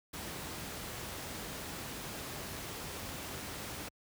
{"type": "noise", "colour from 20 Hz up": "pink", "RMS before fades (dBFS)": -42, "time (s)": [0.13, 3.89], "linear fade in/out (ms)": 10, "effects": ["high-pass 60 Hz 12 dB/octave"]}